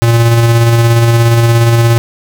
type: tone with tremolo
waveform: square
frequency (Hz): 116.54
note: A#2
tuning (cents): 0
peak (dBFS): -5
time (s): 0.02-1.98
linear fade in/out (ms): 0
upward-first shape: square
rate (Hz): 17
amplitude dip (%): 25
effects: none